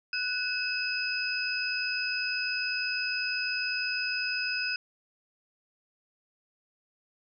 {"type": "tone cluster", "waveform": "sine", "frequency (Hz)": [1489, 2586, 5010], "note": ["F#6", "E7", "D#8"], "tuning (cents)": [11, -34, 11], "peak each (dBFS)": [-33, -32, -33], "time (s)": [0.13, 4.76], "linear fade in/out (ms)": 2, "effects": []}